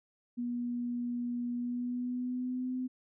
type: tone with pitch glide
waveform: sine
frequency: 241.7 to 254.7 Hz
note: B3 to C4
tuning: -37 to -46 cents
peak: -32 dBFS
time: 0.37-2.88 s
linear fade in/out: 20 ms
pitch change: +91 cents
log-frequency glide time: 1.54-2.74 s
effects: none